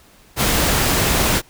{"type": "noise", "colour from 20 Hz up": "pink", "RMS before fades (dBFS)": -17, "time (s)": [0.36, 1.42], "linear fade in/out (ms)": 50, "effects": ["pink hiss -50 dBFS RMS until 1.49 s"]}